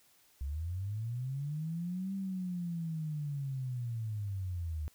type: linear two-way sweep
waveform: sine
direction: up then down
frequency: 65.41 to 196 to 73.8 Hz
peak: -34 dBFS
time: 0.41-4.88 s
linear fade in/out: 0 ms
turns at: 2.14 s
effects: white hiss -66 dBFS RMS until 4.94 s